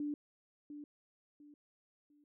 sine tone with echo, 293.7 Hz, D4, in tune, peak -35 dBFS, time 0-0.14 s, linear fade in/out 2 ms, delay 700 ms, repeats 3, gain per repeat -10 dB, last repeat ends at 2.24 s, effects none

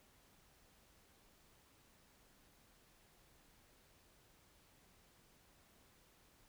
silence, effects pink hiss -69 dBFS RMS until 6.48 s

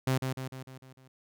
sawtooth tone with echo, 130.81 Hz, C3, in tune, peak -21 dBFS, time 0.07-0.18 s, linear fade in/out 5 ms, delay 150 ms, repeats 6, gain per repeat -5 dB, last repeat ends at 1.08 s, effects none

